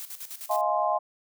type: noise with tremolo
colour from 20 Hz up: blue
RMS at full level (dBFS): -38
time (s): 0-0.61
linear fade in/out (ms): 0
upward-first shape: square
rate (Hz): 9.8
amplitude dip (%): 70
type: chord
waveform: sine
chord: F minor seventh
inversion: third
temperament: just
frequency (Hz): 628.6 / 698.5 / 838.1 / 1047.7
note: Eb5 / F5 / Ab5 / C6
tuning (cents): +18 / 0 / +16 / +2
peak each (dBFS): -28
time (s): 0.49-0.99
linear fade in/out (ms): 20
effects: none